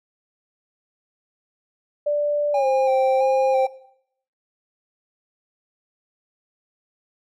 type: tone with pitch glide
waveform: sine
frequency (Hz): 587.3 to 526.3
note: D5 to C5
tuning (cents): 0 to +10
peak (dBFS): -18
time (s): 2.06-3.66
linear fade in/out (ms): 10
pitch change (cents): -190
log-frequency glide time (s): 2.53-2.66
type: tone with vibrato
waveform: triangle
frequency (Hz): 797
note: G5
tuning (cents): +28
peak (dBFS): -19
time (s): 2.54-3.67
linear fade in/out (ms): 5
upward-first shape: square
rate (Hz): 1.5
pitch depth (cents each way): 30
effects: noise-tail reverb RT60 0.7 s tail -18 dB re dry